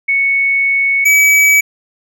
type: tone pair in turn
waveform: sine / square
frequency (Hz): 2215 / 2284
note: C#7 / D7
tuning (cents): -2 / -49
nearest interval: minor second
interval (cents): 53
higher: second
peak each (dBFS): -10 / -7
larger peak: second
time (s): 0.08-1.05 / 1.05-1.61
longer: first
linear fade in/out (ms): 10
effects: none